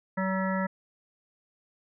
harmonic tone with a mistuned harmonic, 189.7 Hz, F#3, 43 cents sharp, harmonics 1 / 3 / 5 / 7 / 9 / 10, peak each -28 / -33 / -35 / -36 / -38 / -38 dBFS, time 0.17-0.67 s, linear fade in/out 10 ms, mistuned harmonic 10, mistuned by +48 cents, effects none

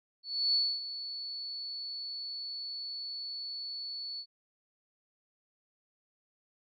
sine tone with ADSR envelope, 4435 Hz, C#8, in tune, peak -24 dBFS, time 0.23-4.26 s, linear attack 310 ms, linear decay 260 ms, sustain -13 dB, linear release 67 ms, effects none

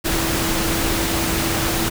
sine tone in noise, 329.6 Hz, E4, in tune, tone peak -25 dBFS, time 0.04-1.9 s, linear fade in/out 20 ms, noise pink, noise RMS -21 dBFS, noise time 0.04-1.9 s, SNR -7 dB, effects none

